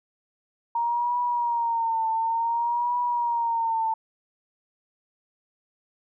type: tone with vibrato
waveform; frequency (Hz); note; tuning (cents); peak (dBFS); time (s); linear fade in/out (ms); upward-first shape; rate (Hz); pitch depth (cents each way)
sine; 932.3; A#5; 0; -22; 0.75-3.94; 5; triangle; 0.56; 78
effects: none